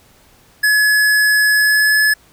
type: tone with pitch glide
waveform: square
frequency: 1700 to 1713.8 Hz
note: G#6 to A6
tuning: +40 to -46 cents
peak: -11 dBFS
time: 0.63-2.14 s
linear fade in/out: 10 ms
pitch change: +14 cents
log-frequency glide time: 1.54-2 s
effects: pink hiss -50 dBFS RMS until 2.32 s